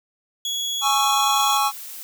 30% pulse tone, 3356 Hz, G#7, 17 cents sharp, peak -21 dBFS, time 0.45-1.57 s, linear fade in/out 2 ms
square chord, C# minor, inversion second, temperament just, 831.5 / 1108.7 / 1330.5 Hz, G#5 / C#6 / E6, +2 / 0 / +16 cents, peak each -22 / -22 / -27 dBFS, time 0.81-1.72 s, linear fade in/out 50 ms
blue noise, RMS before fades -36 dBFS, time 1.36-2.03 s, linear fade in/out 0 ms
effects none

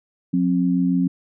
sine tone pair together, 179.75 / 266.3 Hz, F#3 / C4, -50 / +31 cents, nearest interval perfect fifth, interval 681 cents, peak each -19 dBFS, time 0.33-1.08 s, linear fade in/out 10 ms, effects none

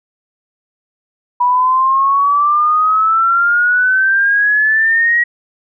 sine exponential sweep, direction up, 974 to 1914 Hz, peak -9 dBFS, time 1.4-5.24 s, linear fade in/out 10 ms, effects none

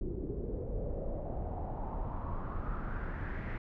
brown noise with low-pass filter sweep, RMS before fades -37 dBFS, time 0.01-3.58 s, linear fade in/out 5 ms, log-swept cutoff 350 to 2000 Hz, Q 4.3, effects none

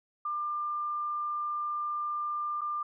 sine tone with dropouts, 1195 Hz, D6, 30 cents sharp, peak -30 dBFS, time 0.25-2.83 s, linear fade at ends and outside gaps 5 ms, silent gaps 2.61-2.615 s, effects none

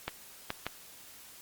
clicks, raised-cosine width 0.3 ms, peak -16 dBFS, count 3, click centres 0.08 / 0.504 / 0.666 s, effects white hiss -52 dBFS RMS until 1.41 s + Opus 48 kbps

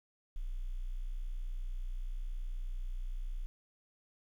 sine tone, 30.47 Hz, B0, 22 cents flat, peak -35 dBFS, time 0.36-3.46 s, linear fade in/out 0 ms, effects 11-bit

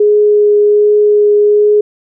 sine tone with vibrato, 416.7 Hz, G#4, 6 cents sharp, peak -5 dBFS, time 0-1.81 s, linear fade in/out 5 ms, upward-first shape triangle, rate 1.3 Hz, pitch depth 9 cents each way, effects none

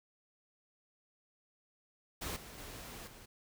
pink noise with level steps, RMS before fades -40 / -51 / -48 / -55 dBFS, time 2.21-3.26 s, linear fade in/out 10 ms, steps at 2.36 / 2.58 / 3.07 s, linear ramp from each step 5 ms, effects none

